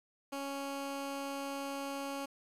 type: tone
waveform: 15% pulse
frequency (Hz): 277.2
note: C#4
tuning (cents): 0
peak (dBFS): -31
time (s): 0.32-2.26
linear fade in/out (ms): 10
effects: resampled to 32000 Hz + 10-bit